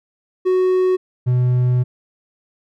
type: tone pair in turn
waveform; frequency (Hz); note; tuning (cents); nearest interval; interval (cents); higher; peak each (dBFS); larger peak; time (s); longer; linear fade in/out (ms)
triangle; 370 / 124.69; F#4 / B2; 0 / +17; octave + perfect fifth; 1883; first; -11; neither; 0.45-0.97 / 1.26-1.84; second; 20
effects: none